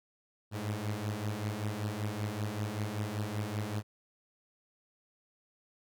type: beating tone pair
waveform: sawtooth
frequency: 102.5 / 107.7 Hz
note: G#2 / A2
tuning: -22 / -37 cents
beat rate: 5.2 Hz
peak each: -33 / -32 dBFS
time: 0.51-3.83 s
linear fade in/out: 50 ms
effects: none